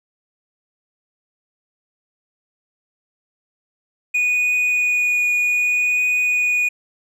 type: tone with vibrato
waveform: triangle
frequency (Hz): 2465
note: D#7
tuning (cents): -17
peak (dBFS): -14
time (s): 4.14-6.69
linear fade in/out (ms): 10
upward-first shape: triangle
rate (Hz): 0.63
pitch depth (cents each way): 9
effects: none